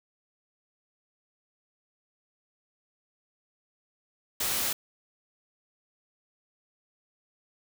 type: noise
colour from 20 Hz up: white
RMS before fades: -29 dBFS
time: 4.4-4.73 s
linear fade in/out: 5 ms
effects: none